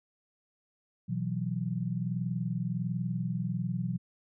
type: chord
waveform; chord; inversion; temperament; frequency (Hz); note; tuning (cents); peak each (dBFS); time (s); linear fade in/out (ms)
sine; B suspended fourth; none; equal; 123.47 / 164.81 / 185; B2 / E3 / F#3; 0 / 0 / 0; -34; 1.08-3.98; 20
effects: none